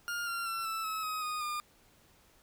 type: tone with pitch steps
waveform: 40% pulse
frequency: 1411 / 1380.4 / 1350.4 / 1321.1 / 1292.4 / 1264.3 / 1236.9 / 1210 Hz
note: F6 / F6 / E6 / E6 / E6 / D#6 / D#6 / D#6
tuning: +17 / -21 / +41 / +3 / -35 / +27 / -11 / -49 cents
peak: -33 dBFS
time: 0.08-1.6 s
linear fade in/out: 0 ms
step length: 190 ms
effects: pink hiss -64 dBFS RMS until 2.42 s